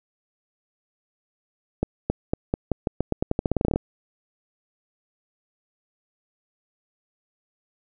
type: accelerating click train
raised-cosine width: 2 ms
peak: -8 dBFS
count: 20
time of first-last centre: 1.83-3.76 s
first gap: 270 ms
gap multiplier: 0.87
effects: none